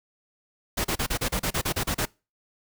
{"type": "noise bursts", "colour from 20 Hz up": "pink", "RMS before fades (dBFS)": -26, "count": 12, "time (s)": [0.77, 2.056], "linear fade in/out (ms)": 10, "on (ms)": 76, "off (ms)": 34, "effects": ["noise-tail reverb RT60 0.3 s tail -25 dB re dry"]}